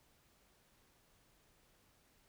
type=silence; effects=pink hiss -71 dBFS RMS until 2.28 s